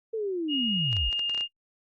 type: linear sweep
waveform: sine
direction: down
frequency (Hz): 457.2 to 41.2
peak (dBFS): -27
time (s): 0.13-1.1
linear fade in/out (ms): 10
type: tone with pitch glide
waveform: sine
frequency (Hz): 2861 to 2825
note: F7 to F7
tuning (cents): +41 to +19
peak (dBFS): -26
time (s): 0.48-1.48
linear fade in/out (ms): 50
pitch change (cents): -22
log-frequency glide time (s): 0.73-1.25
type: clicks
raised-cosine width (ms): 0.2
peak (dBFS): -22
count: 8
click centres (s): 0.929 / 0.967 / 1.128 / 1.194 / 1.296 / 1.347 / 1.377 / 1.409
effects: noise-tail reverb RT60 0.1 s tail -25 dB re dry + Opus 48 kbps